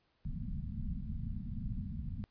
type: low-pass noise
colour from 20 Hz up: pink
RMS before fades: -39 dBFS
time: 0.25-2.24 s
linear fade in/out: 0 ms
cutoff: 240 Hz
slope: 96 dB/octave
effects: pink hiss -75 dBFS RMS until 2.3 s + resampled to 11025 Hz